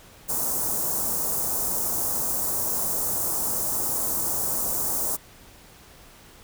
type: band-stop noise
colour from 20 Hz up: white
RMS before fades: -26 dBFS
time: 0.28-5.17 s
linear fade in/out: 20 ms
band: 1100 to 6700 Hz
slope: 24 dB/octave
effects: pink hiss -50 dBFS RMS until 6.43 s